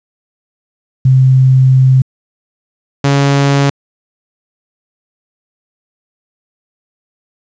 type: tone pair in turn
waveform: sine / sawtooth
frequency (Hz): 130.81 / 140.14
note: C3 / C#3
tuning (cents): 0 / +19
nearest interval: minor second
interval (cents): 119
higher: second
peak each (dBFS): -4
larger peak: neither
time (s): 1.05-2.02 / 3.04-3.7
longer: first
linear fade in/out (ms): 5
effects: resampled to 16000 Hz + 7-bit

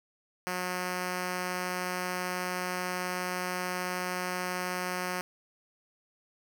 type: tone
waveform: 5% pulse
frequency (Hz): 181.3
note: F#3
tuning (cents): -35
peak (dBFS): -20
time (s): 0.47-5.21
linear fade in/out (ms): 0
effects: none

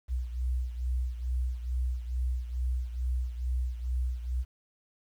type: beating tone pair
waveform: sine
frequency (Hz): 61.74 / 64.04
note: B1 / C2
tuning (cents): 0 / -37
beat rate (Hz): 2.3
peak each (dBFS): -29 / -34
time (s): 0.08-4.45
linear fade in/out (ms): 50
effects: tanh soft clip ceiling -21 dBFS + 10-bit

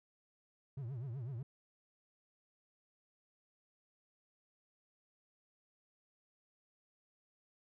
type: tone with vibrato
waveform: triangle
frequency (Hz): 125.9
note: B2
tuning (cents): +34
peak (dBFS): -38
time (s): 0.77-1.43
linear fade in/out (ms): 5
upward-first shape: triangle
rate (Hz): 8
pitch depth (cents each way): 260
effects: none

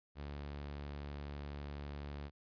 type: tone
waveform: sawtooth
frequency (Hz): 72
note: D2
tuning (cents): -34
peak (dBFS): -39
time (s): 0.15-2.31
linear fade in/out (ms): 50
effects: resampled to 11025 Hz

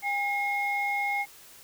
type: tone pair together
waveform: sine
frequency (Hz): 808.5 / 2153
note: G#5 / C7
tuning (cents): -47 / +49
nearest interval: octave + perfect fourth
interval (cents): 1696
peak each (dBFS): -28 / -27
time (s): 0.02-1.26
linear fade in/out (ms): 50
effects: tanh soft clip ceiling -20 dBFS + white hiss -51 dBFS RMS until 1.63 s

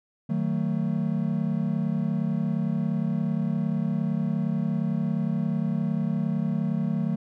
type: chord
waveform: triangle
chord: D# diminished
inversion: none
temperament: just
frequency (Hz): 155.56 / 186.68 / 224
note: D#3 / F#3 / A3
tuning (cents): 0 / +16 / +31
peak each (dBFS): -26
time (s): 0.29-7.16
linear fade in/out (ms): 10
effects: none

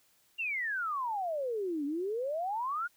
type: exponential two-way sweep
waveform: sine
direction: down then up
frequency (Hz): 2830 to 277.4 to 1475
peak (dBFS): -31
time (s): 0.38-2.88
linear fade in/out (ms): 20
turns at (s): 1.85
effects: white hiss -68 dBFS RMS until 2.96 s

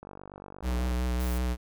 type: click train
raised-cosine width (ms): 1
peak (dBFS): -29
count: 44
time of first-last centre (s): 0.03-0.915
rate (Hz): 48.6
type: tone with vibrato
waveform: square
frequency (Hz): 61.7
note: B1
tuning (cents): -1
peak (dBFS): -27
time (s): 0.62-1.57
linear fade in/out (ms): 50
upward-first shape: triangle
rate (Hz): 5.3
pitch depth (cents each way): 32
type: noise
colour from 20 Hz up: blue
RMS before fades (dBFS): -44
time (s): 1.2-1.38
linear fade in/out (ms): 0
effects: none

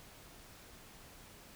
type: silence
effects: pink hiss -56 dBFS RMS until 1.55 s

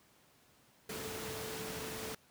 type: tone in noise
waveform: sine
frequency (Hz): 440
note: A4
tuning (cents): 0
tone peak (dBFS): -45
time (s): 0.89-2.15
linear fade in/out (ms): 5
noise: pink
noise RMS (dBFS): -42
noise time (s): 0.89-2.15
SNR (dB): -6
effects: pink hiss -66 dBFS RMS until 2.3 s + high-pass 100 Hz 12 dB/octave

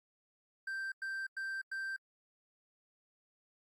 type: tone bursts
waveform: triangle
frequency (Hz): 1568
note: G6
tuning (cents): 0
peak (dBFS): -35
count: 4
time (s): 0.67-1.964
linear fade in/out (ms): 5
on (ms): 250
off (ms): 98
effects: AAC 64 kbps

